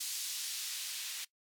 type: noise with band-pass filter sweep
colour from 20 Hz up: blue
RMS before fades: -40 dBFS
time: 0-1.25 s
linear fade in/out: 10 ms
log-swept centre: 4800 to 3000 Hz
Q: 0.93
effects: noise-tail reverb RT60 0.1 s tail -19 dB re dry